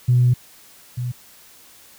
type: tone pair in turn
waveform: sine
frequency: 123.47 / 123.47 Hz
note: B2 / B2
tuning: 0 / 0 cents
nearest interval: unison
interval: 0 cents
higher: neither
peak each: -11 / -22 dBFS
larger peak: first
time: 0.08-0.34 / 0.97-1.12 s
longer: first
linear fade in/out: 10 ms
effects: tanh soft clip ceiling -7 dBFS + white hiss -48 dBFS RMS until 1.98 s